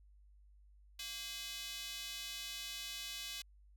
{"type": "tone with high-pass filter", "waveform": "square", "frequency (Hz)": 230, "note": "A#3", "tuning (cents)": -23, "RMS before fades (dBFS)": -45, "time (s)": [0.99, 3.42], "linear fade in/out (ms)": 5, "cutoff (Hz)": 3300, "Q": 1.7, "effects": ["added 50 Hz sine -60 dBFS peak until 3.76 s"]}